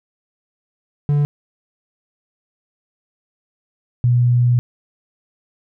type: tone pair in turn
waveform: triangle / sine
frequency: 145.5 / 122.03 Hz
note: D3 / B2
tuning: -16 / -20 cents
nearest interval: minor third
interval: 304 cents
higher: first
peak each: -11 dBFS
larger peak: neither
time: 1.09-1.25 / 4.04-4.59 s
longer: second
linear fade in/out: 0 ms
effects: none